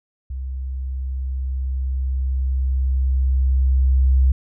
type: tone with level ramp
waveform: sine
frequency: 65.41 Hz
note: C2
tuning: in tune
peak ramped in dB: -25 to -11 dBFS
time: 0.3-4.32 s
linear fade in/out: 5 ms
effects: none